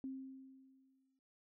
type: tone with exponential decay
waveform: sine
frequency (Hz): 265.2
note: C4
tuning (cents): +23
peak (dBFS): -40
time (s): 0.04-1.19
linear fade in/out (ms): 1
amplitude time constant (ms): 250
effects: none